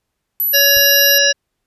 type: tone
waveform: sine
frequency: 11840 Hz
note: F#9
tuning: in tune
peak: -14 dBFS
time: 0.4-1.18 s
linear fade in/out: 0 ms
type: harmonic tone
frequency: 564 Hz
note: C#5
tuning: 30 cents sharp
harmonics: 1 / 3 / 5 / 7 / 9 / 10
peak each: -18 / -15 / -18 / -19 / -19 / -16 dBFS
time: 0.53-1.33 s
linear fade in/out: 20 ms
type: noise with exponential decay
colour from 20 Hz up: brown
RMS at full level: -29 dBFS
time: 0.76-0.91 s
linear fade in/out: 5 ms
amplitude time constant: 31 ms
effects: pink hiss -74 dBFS RMS until 1.66 s + resampled to 32000 Hz